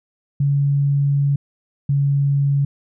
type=tone pair in turn; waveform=sine; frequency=141.2 / 140.55 Hz; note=C#3 / C#3; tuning=+32 / +24 cents; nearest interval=unison; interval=8 cents; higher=first; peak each=-14 dBFS; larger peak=neither; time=0.4-1.36 / 1.89-2.65 s; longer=first; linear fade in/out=5 ms; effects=none